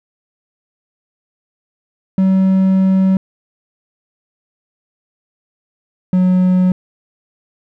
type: tone pair in turn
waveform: triangle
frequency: 190 / 183.38 Hz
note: F#3 / F#3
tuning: +46 / -15 cents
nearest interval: minor second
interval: 61 cents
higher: first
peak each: -7 dBFS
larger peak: neither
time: 2.18-3.17 / 6.13-6.72 s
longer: first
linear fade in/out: 2 ms
effects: none